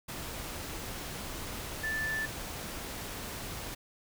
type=tone in noise; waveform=sine; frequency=1757 Hz; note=A6; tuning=3 cents flat; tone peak=-31 dBFS; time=1.83-2.26 s; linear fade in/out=10 ms; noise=pink; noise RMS=-40 dBFS; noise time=0.08-3.75 s; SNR=+6 dB; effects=none